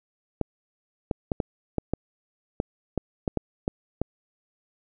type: clicks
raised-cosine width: 2 ms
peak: -11 dBFS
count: 12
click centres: 0.413 / 1.112 / 1.318 / 1.402 / 1.783 / 1.936 / 2.601 / 2.977 / 3.278 / 3.373 / 3.679 / 4.016 s
effects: none